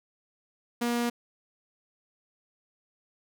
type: tone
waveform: sawtooth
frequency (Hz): 238.4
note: A#3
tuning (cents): +39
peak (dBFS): -22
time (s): 0.81-1.1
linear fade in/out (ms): 10
effects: none